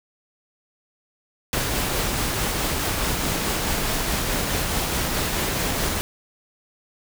pink noise with tremolo, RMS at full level -23 dBFS, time 1.53-6.01 s, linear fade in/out 0 ms, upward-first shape triangle, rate 4.7 Hz, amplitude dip 25%, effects none

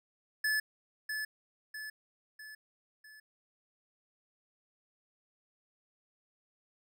square tone with echo, 1728 Hz, A6, 32 cents flat, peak -29 dBFS, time 0.44-0.6 s, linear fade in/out 5 ms, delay 650 ms, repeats 4, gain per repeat -6 dB, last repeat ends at 3.2 s, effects none

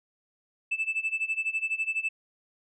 sine tone with tremolo, 2634 Hz, E7, 2 cents flat, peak -22 dBFS, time 0.71-2.09 s, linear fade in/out 10 ms, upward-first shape sine, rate 12 Hz, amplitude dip 90%, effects tanh soft clip ceiling -22 dBFS

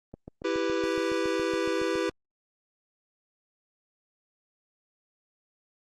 click train, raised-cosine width 2 ms, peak -27 dBFS, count 15, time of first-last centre 0.14-2.095 s, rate 7.16 Hz
square chord, E minor, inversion none, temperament equal, 329.6 / 392 / 493.9 Hz, E4 / G4 / B4, 0 / 0 / 0 cents, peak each -31 / -31 / -31 dBFS, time 0.44-2.1 s, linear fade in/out 10 ms
effects low-pass 6000 Hz 12 dB/octave + Opus 24 kbps

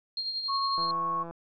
sine tone with tremolo, 4217 Hz, C8, 13 cents sharp, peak -28 dBFS, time 0.17-0.91 s, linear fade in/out 2 ms, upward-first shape triangle, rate 11 Hz, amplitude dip 55%
sine tone, 1100 Hz, C#6, 14 cents flat, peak -27 dBFS, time 0.48-1.24 s, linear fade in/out 20 ms
click train, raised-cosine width 1 ms, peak -28 dBFS, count 90, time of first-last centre 0.78-1.31 s, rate 168 Hz
effects none

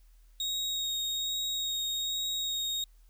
35% pulse tone with vibrato, 3757 Hz, A#7, 13 cents sharp, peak -29 dBFS, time 0.4-2.84 s, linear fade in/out 2 ms, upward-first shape sine, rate 1.2 Hz, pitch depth 12 cents each way, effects added 40 Hz sine -55 dBFS peak until 3.09 s + white hiss -71 dBFS RMS until 3.09 s

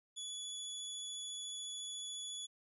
25% pulse tone with vibrato, 3415 Hz, G#7, 48 cents sharp, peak -38 dBFS, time 0.16-2.47 s, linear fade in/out 20 ms, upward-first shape sine, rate 14 Hz, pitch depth 9 cents each way, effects resampled to 32000 Hz

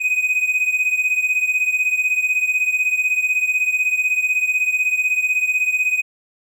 triangle beating tone pair, 2500 / 2516 Hz, D#7 / D#7, +8 / +19 cents, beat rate 16 Hz, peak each -16 / -20 dBFS, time 0-6.02 s, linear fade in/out 20 ms, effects none

